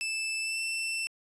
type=tone with pitch glide; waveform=sawtooth; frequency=2637 to 2675 Hz; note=E7 to E7; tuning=0 to +25 cents; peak=-27 dBFS; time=0.01-1.07 s; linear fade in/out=0 ms; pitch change=+25 cents; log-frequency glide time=0.41-0.61 s; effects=resampled to 24000 Hz